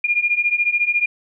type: beating tone pair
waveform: sine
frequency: 2409 / 2423 Hz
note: D7 / D#7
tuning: +43 / -47 cents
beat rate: 14 Hz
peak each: -20 / -18 dBFS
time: 0.04-1.06 s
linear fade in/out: 5 ms
effects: none